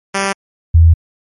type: tone pair in turn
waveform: 5% pulse / sine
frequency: 196 / 82.41 Hz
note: G3 / E2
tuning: 0 / 0 cents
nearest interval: octave + minor third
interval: 1500 cents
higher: first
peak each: -3 dBFS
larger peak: neither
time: 0.14-0.33 / 0.74-0.94 s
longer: second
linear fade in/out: 10 ms
effects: MP3 48 kbps